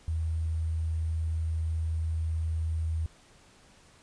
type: tone with sample-and-hold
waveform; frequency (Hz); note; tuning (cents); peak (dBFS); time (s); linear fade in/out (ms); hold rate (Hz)
sine; 80.7; E2; -36; -27; 0.08-3.06; 0; 8820
effects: pink hiss -58 dBFS RMS until 4.02 s + resampled to 22050 Hz